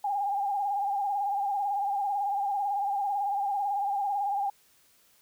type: tone with vibrato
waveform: sine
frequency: 804 Hz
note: G5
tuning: 44 cents sharp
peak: -26 dBFS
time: 0.04-4.5 s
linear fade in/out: 5 ms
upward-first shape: sine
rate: 18 Hz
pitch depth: 60 cents each way
effects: white hiss -63 dBFS RMS until 5.21 s